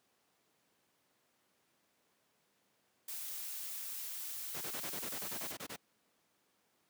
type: noise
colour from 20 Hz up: blue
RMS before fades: -43 dBFS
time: 3.08-5.52 s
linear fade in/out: 5 ms
type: noise bursts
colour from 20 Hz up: pink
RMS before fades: -43 dBFS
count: 13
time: 4.54-5.764 s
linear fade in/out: 10 ms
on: 72 ms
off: 24 ms
effects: pink hiss -75 dBFS RMS until 6.89 s + high-pass 200 Hz 12 dB/octave